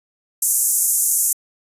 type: band-pass noise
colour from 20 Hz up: white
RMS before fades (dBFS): -18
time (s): 0.42-1.33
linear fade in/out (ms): 5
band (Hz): 6600 to 13000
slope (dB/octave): 48
effects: resampled to 32000 Hz